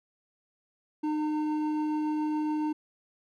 triangle tone pair together, 305.4 / 909.1 Hz, D#4 / A#5, -32 / -44 cents, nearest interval octave + perfect fifth, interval 1888 cents, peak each -25 / -35 dBFS, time 1.03-2.73 s, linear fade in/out 10 ms, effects none

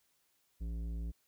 sine tone with tanh clipping, 56.6 Hz, A1, 50 cents sharp, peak -38 dBFS, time 0.6-1.12 s, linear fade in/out 20 ms, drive 12 dB, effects white hiss -75 dBFS RMS until 1.27 s

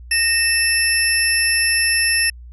sine tone cluster, 1847 / 2634 / 5360 / 11080 Hz, A#6 / E7 / E8 / F9, -16 / -2 / +28 / -15 cents, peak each -20 dBFS, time 0.11-2.3 s, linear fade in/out 5 ms, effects added 60 Hz sine -35 dBFS peak until 2.52 s

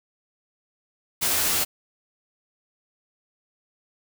white noise with comb filter, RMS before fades -23 dBFS, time 1.21-1.65 s, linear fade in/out 20 ms, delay 16 ms, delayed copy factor -0.95, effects none

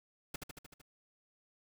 pink noise with echo, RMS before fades -40 dBFS, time 0.34-0.36 s, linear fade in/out 5 ms, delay 76 ms, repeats 6, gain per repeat -3 dB, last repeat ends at 0.816 s, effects none

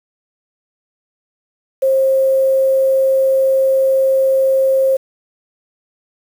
sine tone with quantisation, 533 Hz, C5, 32 cents sharp, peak -10 dBFS, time 1.82-4.97 s, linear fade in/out 10 ms, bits 6, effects none

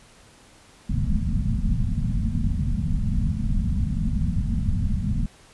pink low-pass noise, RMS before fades -23 dBFS, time 0.89-5.26 s, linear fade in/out 5 ms, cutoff 240 Hz, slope 96 dB/octave, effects pink hiss -52 dBFS RMS until 5.53 s + resampled to 24000 Hz

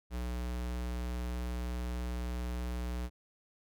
square tone, 60.8 Hz, B1, 26 cents flat, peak -35 dBFS, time 0.1-3.1 s, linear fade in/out 50 ms, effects none

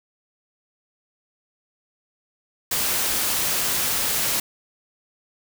white noise, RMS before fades -23 dBFS, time 2.71-4.4 s, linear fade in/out 5 ms, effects none

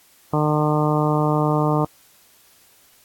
harmonic tone, 151.1 Hz, D3, 50 cents sharp, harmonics 1 / 2 / 3 / 4 / 5 / 6 / 7 / 8, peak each -20 / -23 / -25 / -26 / -27 / -28 / -28 / -29 dBFS, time 0.33-1.85 s, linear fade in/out 5 ms, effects white hiss -54 dBFS RMS until 3.04 s + AAC 64 kbps

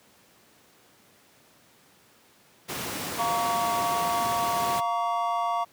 pink noise, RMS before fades -32 dBFS, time 2.68-4.81 s, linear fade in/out 20 ms
triangle chord, Bb minor, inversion second, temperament equal with one note detuned, 698.5 / 932.3 / 1132 Hz, F5 / Bb5 / Db6, 0 / 0 / +36 cents, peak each -26 / -28 / -27 dBFS, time 3.18-5.65 s, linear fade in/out 20 ms
effects pink hiss -58 dBFS RMS until 5.72 s + high-pass 150 Hz 12 dB/octave

